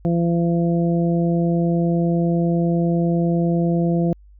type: harmonic tone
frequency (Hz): 170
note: F3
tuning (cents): -46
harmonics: 1 / 2 / 3 / 4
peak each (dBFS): -17 / -23 / -27 / -29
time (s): 0.05-4.13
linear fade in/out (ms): 0
effects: added 50 Hz sine -44 dBFS peak until 4.39 s